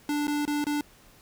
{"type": "tone with dropouts", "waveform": "square", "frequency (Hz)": 293.7, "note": "D4", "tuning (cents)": 0, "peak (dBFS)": -26, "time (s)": [0.09, 0.81], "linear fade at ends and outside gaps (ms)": 2, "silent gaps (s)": [[0.271, 0.279], [0.453, 0.477], [0.642, 0.667]], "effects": ["pink hiss -56 dBFS RMS until 1.21 s"]}